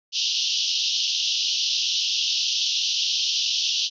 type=band-pass noise; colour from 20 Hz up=pink; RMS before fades=-24 dBFS; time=0.12-3.9 s; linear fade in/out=50 ms; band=2800 to 6000 Hz; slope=96 dB/octave; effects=none